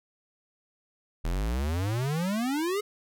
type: exponential sweep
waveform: square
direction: up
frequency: 39.12 to 429.2 Hz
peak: -27 dBFS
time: 1.24-2.81 s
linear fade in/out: 10 ms
effects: none